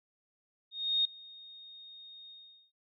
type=tone with ADSR envelope; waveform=sine; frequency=3708 Hz; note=A#7; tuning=10 cents flat; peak=-24 dBFS; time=0.71-2.72 s; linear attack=340 ms; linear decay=4 ms; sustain=-24 dB; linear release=420 ms; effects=none